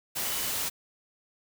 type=tone in noise; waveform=sine; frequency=2991 Hz; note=F#7; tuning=18 cents sharp; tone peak=-42 dBFS; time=0.24-0.51 s; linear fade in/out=20 ms; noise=white; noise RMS=-31 dBFS; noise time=0.15-0.7 s; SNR=-14 dB; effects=none